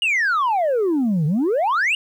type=exponential two-way sweep; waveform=sine; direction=down then up; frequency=2925 to 143.6 to 2925 Hz; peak=-14 dBFS; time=0.02-1.95 s; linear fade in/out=2 ms; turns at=1.26 s; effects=tanh soft clip ceiling -15 dBFS + 9-bit